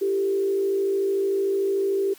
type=tone with frequency modulation; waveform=sine; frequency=392 Hz; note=G4; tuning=in tune; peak=-20 dBFS; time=0.01-2.14 s; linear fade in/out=10 ms; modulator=53.4 Hz; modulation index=0.49; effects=white hiss -50 dBFS RMS until 2.18 s + high-pass 150 Hz 12 dB/octave